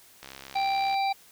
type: click train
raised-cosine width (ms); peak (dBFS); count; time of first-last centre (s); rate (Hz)
0.2; -24; 49; 0.23-0.942; 67.4
type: harmonic tone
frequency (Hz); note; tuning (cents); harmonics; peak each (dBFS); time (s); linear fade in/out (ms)
784; G5; 0; 1 / 3 / 5 / 6; -24 / -34 / -38 / -40; 0.55-1.13; 10
effects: white hiss -55 dBFS RMS until 1.31 s